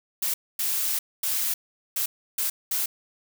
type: noise bursts at uneven times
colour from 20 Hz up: blue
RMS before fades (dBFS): -26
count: 6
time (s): 0.22-0.34 / 0.59-0.99 / 1.23-1.54 / 1.96-2.06 / 2.38-2.5 / 2.71-2.86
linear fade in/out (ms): 5
effects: none